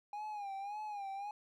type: tone with vibrato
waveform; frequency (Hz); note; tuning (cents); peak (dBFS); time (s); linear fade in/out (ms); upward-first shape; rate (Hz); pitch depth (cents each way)
triangle; 816; G#5; -31; -38; 0.13-1.31; 2; sine; 1.8; 83
effects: none